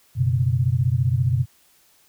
sine chord, F# suspended fourth, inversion none, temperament equal, 92.5 / 123.47 / 138.59 Hz, F#2 / B2 / C#3, 0 / 0 / 0 cents, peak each -24 / -19 / -24 dBFS, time 0.15-1.46 s, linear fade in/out 50 ms, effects white hiss -58 dBFS RMS until 2.08 s

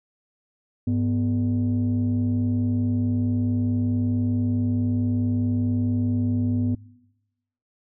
sine tone pair together, 102 / 246.6 Hz, G#2 / B3, -31 / -2 cents, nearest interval octave + minor third, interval 1529 cents, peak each -21 dBFS, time 0.87-6.75 s, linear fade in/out 5 ms, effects noise-tail reverb RT60 1.0 s tail -24 dB re dry + tanh soft clip ceiling -16 dBFS

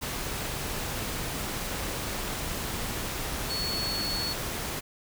sine tone in noise, 4399 Hz, C#8, 14 cents flat, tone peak -30 dBFS, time 3.49-4.34 s, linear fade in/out 20 ms, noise pink, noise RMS -33 dBFS, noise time 0.01-4.81 s, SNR 0 dB, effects none

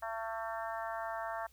harmonic tone, 224.9 Hz, A3, 38 cents sharp, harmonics 3 / 4 / 5 / 6 / 7 / 8, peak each -40 / -42 / -44 / -46 / -47 / -48 dBFS, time 0.02-1.47 s, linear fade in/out 10 ms, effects added 60 Hz sine -63 dBFS peak until 1.52 s + white hiss -68 dBFS RMS until 1.52 s

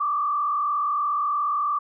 sine tone with frequency modulation, 1172 Hz, D6, 4 cents flat, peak -21 dBFS, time 0-1.79 s, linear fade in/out 10 ms, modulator 43 Hz, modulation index 1, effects none

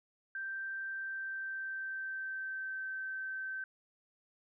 sine tone with pitch glide, 1568 to 1546.4 Hz, G6 to G6, 0 to -24 cents, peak -37 dBFS, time 0.35-3.64 s, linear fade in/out 2 ms, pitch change -24 cents, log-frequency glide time 0.89-2.86 s, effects none

